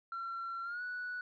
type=tone with pitch glide; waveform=sine; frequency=1361 to 1475.6 Hz; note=F6 to F#6; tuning=-45 to -5 cents; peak=-36 dBFS; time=0.12-1.21 s; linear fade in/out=2 ms; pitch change=+140 cents; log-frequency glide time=0.63-0.82 s; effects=tanh soft clip ceiling -35 dBFS